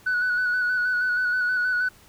sine tone with vibrato, 1480 Hz, F#6, in tune, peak -19 dBFS, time 0.06-1.89 s, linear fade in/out 10 ms, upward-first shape square, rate 6.3 Hz, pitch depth 24 cents each way, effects tanh soft clip ceiling -18 dBFS + pink hiss -53 dBFS RMS until 2.08 s

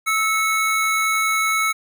square tone pair together, 1305.3 / 2199 Hz, E6 / C#7, -17 / -14 cents, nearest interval major sixth, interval 903 cents, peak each -21 dBFS, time 0.06-1.73 s, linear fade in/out 20 ms, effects none

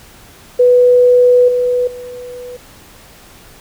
sine tone with level steps, 493.9 Hz, B4, in tune, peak -5 / -11 / -26 dBFS, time 0.59-2.57 s, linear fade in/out 10 ms, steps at 1.48 / 1.87 s, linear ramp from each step 5 ms, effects pink hiss -41 dBFS RMS until 3.6 s

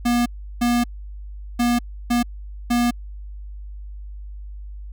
square tone bursts at uneven times, 240 Hz, B3, 49 cents flat, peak -17 dBFS, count 5, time 0.05-0.26 / 0.61-0.84 / 1.59-1.79 / 2.1-2.23 / 2.7-2.91 s, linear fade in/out 10 ms, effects added 50 Hz sine -32 dBFS peak until 4.92 s

